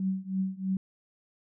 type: tone with tremolo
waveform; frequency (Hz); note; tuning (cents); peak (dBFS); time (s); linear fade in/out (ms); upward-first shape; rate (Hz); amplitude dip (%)
sine; 190; F#3; +46; -24; 0-0.77; 2; triangle; 3.1; 95
effects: none